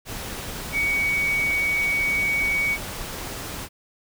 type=tone in noise; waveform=sine; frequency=2246 Hz; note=C#7; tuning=22 cents sharp; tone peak=-20 dBFS; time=0.72-2.78 s; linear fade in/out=50 ms; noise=pink; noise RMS=-33 dBFS; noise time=0.05-3.69 s; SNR=+10 dB; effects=none